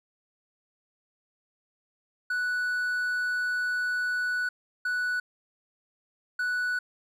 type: tone bursts at uneven times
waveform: triangle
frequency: 1480 Hz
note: F#6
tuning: in tune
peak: -24 dBFS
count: 3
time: 2.3-4.49 / 4.85-5.2 / 6.39-6.79 s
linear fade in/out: 5 ms
effects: none